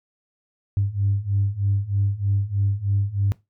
sine beating tone pair, 98.1 / 101.3 Hz, G2 / G#2, +2 / -43 cents, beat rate 3.2 Hz, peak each -23 / -21 dBFS, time 0.77-3.32 s, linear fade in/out 0 ms, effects noise-tail reverb RT60 0.2 s tail -20 dB re dry + tanh soft clip ceiling -12 dBFS

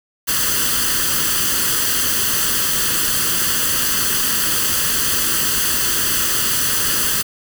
white noise with comb filter, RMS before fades -18 dBFS, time 0.27-7.23 s, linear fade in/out 20 ms, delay 0.65 ms, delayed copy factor +0.7, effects none

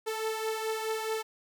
sawtooth beating tone pair, 439.3 / 444 Hz, A4 / A4, -3 / +16 cents, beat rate 4.7 Hz, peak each -28 / -33 dBFS, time 0.06-1.23 s, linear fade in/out 20 ms, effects none

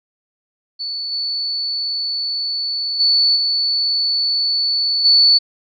sine tone with level steps, 4461 Hz, C#8, 10 cents sharp, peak -22 / -19 / -11 / -15 / -8 dBFS, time 0.79-5.39 s, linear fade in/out 20 ms, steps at 1.11 / 2.99 / 3.35 / 5.04 s, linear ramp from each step 20 ms, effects none

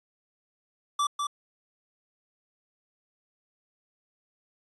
square tone with echo, 1163 Hz, D6, 17 cents flat, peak -24 dBFS, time 0.99-1.07 s, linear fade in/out 5 ms, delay 200 ms, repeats 1, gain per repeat -4 dB, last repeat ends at 1.27 s, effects resampled to 22050 Hz

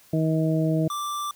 harmonic tone, 158.9 Hz, D#3, 37 cents sharp, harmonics 1 / 2 / 3 / 4, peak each -22 / -25 / -32 / -29 dBFS, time 0.13-0.88 s, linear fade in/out 5 ms
square tone, 1174.7 Hz, D6, in tune, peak -28 dBFS, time 0.9-1.31 s, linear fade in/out 2 ms
effects white hiss -55 dBFS RMS until 1.35 s

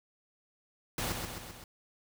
pink noise with echo, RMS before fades -34 dBFS, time 0.98-1.12 s, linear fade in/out 2 ms, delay 130 ms, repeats 4, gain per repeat -4 dB, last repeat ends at 1.64 s, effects none

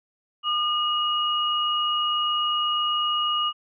sine tone pair together, 1214.3 / 2888 Hz, D#6 / F#7, -43 / -43 cents, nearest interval octave + minor third, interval 1500 cents, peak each -24 dBFS, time 0.43-3.53 s, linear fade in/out 50 ms, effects none

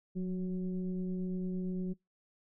sine tone with frequency modulation, 182.6 Hz, F#3, 23 cents flat, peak -32 dBFS, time 0.15-1.94 s, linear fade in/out 20 ms, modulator 187 Hz, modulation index 0.65, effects noise-tail reverb RT60 0.2 s tail -26 dB re dry

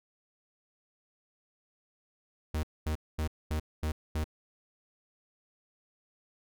45% pulse tone bursts, 77.6 Hz, D#2, 4 cents flat, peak -29 dBFS, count 6, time 2.54-4.242 s, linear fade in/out 5 ms, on 92 ms, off 230 ms, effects none

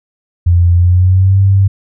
sine tone with pitch glide, 86.9 to 97.54 Hz, F2 to G2, -8 to -8 cents, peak -5 dBFS, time 0.46-1.68 s, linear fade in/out 10 ms, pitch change +200 cents, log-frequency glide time 0.75-1.39 s, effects none

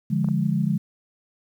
sine chord, D diminished, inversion none, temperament equal, 146.83 / 174.61 / 207.7 Hz, D3 / F3 / Ab3, 0 / 0 / 0 cents, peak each -24 dBFS, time 0.1-0.78 s, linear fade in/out 10 ms
clicks, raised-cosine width 1 ms, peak -25 dBFS, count 2, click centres 0.245 / 0.287 s
effects 9-bit

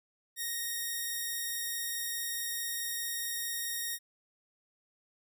5% pulse tone, 1864.7 Hz, A#6, in tune, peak -23 dBFS, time 0.36-3.99 s, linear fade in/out 50 ms, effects none

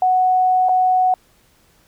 sine tone with dropouts, 740 Hz, F#5, in tune, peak -12 dBFS, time 0.02-1.14 s, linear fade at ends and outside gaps 2 ms, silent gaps 0.687-0.692 s, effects pink hiss -56 dBFS RMS until 1.87 s

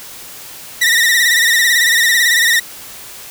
sawtooth tone with vibrato, 1885 Hz, A#6, 19 cents sharp, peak -6 dBFS, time 0.81-2.6 s, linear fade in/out 10 ms, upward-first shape sine, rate 18 Hz, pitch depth 80 cents each way, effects white hiss -33 dBFS RMS until 3.3 s

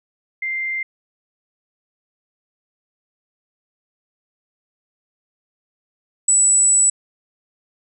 sine tone pair in turn, 2093 / 7902 Hz, C7 / B8, 0 / 0 cents, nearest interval octave + major seventh, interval 2300 cents, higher second, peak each -21 / -11 dBFS, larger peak second, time 0.42-0.83 / 6.28-6.9 s, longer second, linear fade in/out 5 ms, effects none

